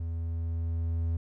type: tone with level ramp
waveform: triangle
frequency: 82.9 Hz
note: E2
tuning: 10 cents sharp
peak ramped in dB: -29 to -24 dBFS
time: 0-1.17 s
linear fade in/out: 5 ms
effects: none